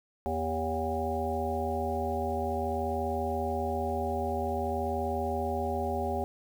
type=harmonic tone with a mistuned harmonic; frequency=80.5 Hz; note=E2; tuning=41 cents flat; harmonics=1 / 3 / 5 / 7 / 9 / 10; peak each=-35 / -37 / -35 / -36 / -35 / -36 dBFS; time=0.26-6.24 s; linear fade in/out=0 ms; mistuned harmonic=5; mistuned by=-22 cents; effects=9-bit